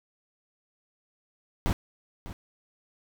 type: noise with echo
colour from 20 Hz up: brown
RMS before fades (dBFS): -25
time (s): 1.66-1.73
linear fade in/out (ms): 0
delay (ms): 600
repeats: 1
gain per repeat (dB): -14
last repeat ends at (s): 2.33
effects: none